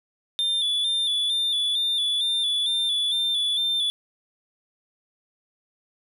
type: tone with vibrato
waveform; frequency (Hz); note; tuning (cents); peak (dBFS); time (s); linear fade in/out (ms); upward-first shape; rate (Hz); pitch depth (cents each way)
triangle; 3520; A7; 0; -20; 0.39-3.9; 0; square; 2.2; 39
effects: none